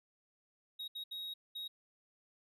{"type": "tone bursts at uneven times", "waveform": "triangle", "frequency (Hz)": 3784, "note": "A#7", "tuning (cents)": 25, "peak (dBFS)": -39, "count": 4, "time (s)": [[0.79, 0.88], [0.95, 1.04], [1.11, 1.34], [1.55, 1.68]], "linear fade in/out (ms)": 10, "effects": []}